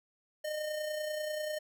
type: tone with amplitude modulation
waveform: square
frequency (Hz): 610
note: D#5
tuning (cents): -34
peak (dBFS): -33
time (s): 0.44-1.59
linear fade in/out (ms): 10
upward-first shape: sine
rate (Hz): 30.2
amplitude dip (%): 40
effects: none